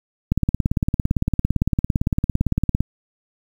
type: click train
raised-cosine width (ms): 5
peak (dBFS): -5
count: 45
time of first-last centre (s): 0.32-2.806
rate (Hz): 17.7
effects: 7-bit